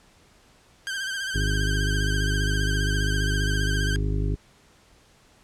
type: tone with vibrato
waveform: sawtooth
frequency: 1568 Hz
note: G6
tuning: in tune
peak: -24 dBFS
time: 0.87-3.96 s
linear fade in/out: 0 ms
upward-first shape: sine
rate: 15 Hz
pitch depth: 55 cents each way
type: harmonic tone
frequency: 51 Hz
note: G#1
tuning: 31 cents flat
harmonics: 1 / 2 / 3 / 5 / 6 / 7 / 8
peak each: -24 / -28 / -31 / -36 / -37 / -42 / -37 dBFS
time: 1.34-4.36 s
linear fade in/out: 20 ms
effects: pink hiss -57 dBFS RMS until 5.43 s + low-pass 9000 Hz 12 dB/octave